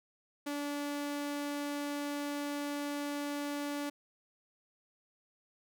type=tone; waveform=sawtooth; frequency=288.8 Hz; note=D4; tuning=29 cents flat; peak=-31 dBFS; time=0.46-3.9 s; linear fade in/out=10 ms; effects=none